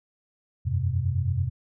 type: tone cluster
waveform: sine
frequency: 87.3 / 96.6 / 128 Hz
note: F2 / G2 / C3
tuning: 0 / -25 / -38 cents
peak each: -27 / -27 / -27 dBFS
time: 0.65-1.5 s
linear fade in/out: 20 ms
effects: none